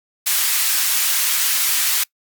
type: high-pass noise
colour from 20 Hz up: white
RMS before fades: -18 dBFS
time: 0.26-2.04 s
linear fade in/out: 10 ms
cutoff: 1400 Hz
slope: 12 dB/octave
effects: noise-tail reverb RT60 0.1 s tail -24 dB re dry + Opus 48 kbps